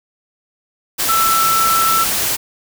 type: tone in noise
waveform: sine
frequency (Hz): 1329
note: E6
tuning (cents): +14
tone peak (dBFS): -13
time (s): 1.08-2.05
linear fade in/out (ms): 20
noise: white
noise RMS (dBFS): -18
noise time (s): 0.98-2.37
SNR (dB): +2
effects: none